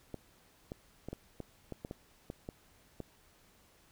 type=clicks; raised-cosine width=2 ms; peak=-27 dBFS; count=11; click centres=0.143 / 0.719 / 1.086 / 1.13 / 1.403 / 1.723 / 1.849 / 1.911 / 2.301 / 2.489 / 3.003 s; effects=pink hiss -65 dBFS RMS until 3.91 s